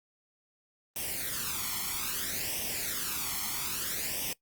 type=noise with flanger; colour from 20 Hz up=white; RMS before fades=-34 dBFS; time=0.96-4.33 s; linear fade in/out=2 ms; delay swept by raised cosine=0.35 to 0.94 ms; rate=0.61 Hz; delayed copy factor=+0.7; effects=noise-tail reverb RT60 0.1 s tail -21 dB re dry + Opus 32 kbps